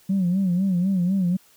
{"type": "tone with vibrato", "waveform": "sine", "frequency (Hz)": 185, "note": "F#3", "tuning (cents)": 0, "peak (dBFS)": -17, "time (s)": [0.09, 1.37], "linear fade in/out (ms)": 10, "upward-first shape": "sine", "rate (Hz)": 4, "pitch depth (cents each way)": 110, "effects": ["tanh soft clip ceiling -15 dBFS", "white hiss -56 dBFS RMS until 1.56 s"]}